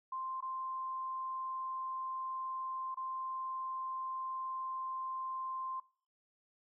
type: tone with dropouts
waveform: sine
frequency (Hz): 1046.5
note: C6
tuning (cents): 0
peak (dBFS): -37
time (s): 0.12-5.8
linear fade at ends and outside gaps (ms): 5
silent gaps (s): 0.407-0.424 / 2.945-2.971
effects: noise-tail reverb RT60 0.5 s tail -22 dB re dry